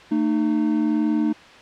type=tone pair together; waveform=triangle; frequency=224.3 / 305.8 Hz; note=A3 / D#4; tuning=+34 / -30 cents; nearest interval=perfect fourth; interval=536 cents; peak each=-20 / -18 dBFS; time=0.11-1.33 s; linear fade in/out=10 ms; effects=white hiss -44 dBFS RMS until 1.61 s + low-pass 3000 Hz 12 dB/octave